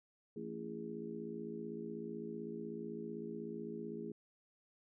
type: harmonic tone with a mistuned harmonic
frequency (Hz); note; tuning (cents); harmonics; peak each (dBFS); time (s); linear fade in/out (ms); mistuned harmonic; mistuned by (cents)
55.9; A1; +28; 3 / 4 / 5 / 6 / 7; -51 / -46 / -54 / -48 / -46; 0.36-4.12; 5; 7; +92
effects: none